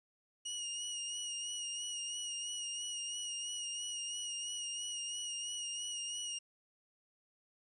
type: tone with vibrato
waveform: 20% pulse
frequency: 2876 Hz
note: F#7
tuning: 50 cents flat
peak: -33 dBFS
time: 0.45-6.39 s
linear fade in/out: 10 ms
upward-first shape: sine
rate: 3 Hz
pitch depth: 35 cents each way
effects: resampled to 22050 Hz + 11-bit